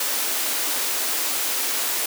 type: high-pass noise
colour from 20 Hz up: white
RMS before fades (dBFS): -24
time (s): 0-2.06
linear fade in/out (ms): 5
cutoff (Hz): 250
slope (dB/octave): 48
effects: none